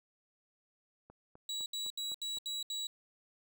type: click train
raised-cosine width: 1 ms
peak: -40 dBFS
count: 6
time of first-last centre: 1.1-2.372 s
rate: 3.93 Hz
type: tone bursts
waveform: 35% pulse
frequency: 3900 Hz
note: B7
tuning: 23 cents flat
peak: -34 dBFS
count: 6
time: 1.49-2.87 s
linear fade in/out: 2 ms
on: 170 ms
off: 72 ms
effects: none